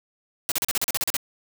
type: noise bursts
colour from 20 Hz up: white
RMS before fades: -24 dBFS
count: 11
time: 0.49-1.167 s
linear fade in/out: 0 ms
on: 27 ms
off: 38 ms
effects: none